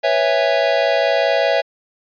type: chord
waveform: square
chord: C# minor seventh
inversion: third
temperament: equal with one note detuned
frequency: 493.9 / 554.4 / 659.3 / 820.6 Hz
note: B4 / C#5 / E5 / G#5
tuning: 0 / 0 / 0 / -21 cents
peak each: -24 / -19 / -18 / -24 dBFS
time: 0.03-1.62 s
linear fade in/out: 20 ms
effects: resampled to 11025 Hz